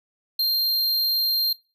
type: tone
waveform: square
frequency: 4186 Hz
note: C8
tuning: in tune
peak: -20 dBFS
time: 0.39-1.53 s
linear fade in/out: 5 ms
effects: noise-tail reverb RT60 0.3 s tail -21 dB re dry